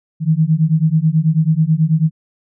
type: beating tone pair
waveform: sine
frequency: 154.1 / 163.3 Hz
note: D#3 / E3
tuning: -16 / -16 cents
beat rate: 9.2 Hz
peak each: -14 dBFS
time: 0.2-2.11 s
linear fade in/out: 50 ms
effects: none